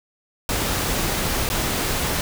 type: noise with dropouts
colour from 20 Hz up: pink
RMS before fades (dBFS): -23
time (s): 0.49-2.21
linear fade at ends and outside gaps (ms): 1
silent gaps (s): 1.49-1.5
effects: none